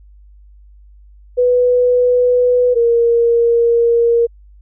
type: tone pair in turn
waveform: sine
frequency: 493.9 / 468.3 Hz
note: B4 / A#4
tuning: 0 / +8 cents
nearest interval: minor second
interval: 92 cents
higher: first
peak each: -9 dBFS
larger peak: neither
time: 1.37-2.75 / 2.75-4.27 s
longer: second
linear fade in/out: 20 ms
effects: added 50 Hz sine -40 dBFS peak until 4.61 s